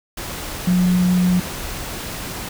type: tone in noise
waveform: sine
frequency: 180.6 Hz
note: F#3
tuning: 42 cents flat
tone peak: -13 dBFS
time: 0.67-1.4 s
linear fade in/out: 5 ms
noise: pink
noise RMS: -29 dBFS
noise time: 0.17-2.49 s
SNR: +13 dB
effects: none